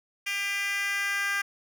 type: tone with high-pass filter sweep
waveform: 10% pulse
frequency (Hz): 400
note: G4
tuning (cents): +35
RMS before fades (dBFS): -29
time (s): 0.26-1.42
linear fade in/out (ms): 10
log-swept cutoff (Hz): 2400 to 1600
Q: 2.7
effects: none